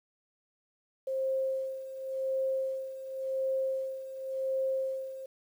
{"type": "tone with tremolo", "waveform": "sine", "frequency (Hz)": 530, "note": "C5", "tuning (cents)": 22, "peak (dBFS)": -27, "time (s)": [1.07, 5.26], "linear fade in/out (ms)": 5, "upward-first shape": "sine", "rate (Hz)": 0.91, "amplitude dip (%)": 75, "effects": ["10-bit"]}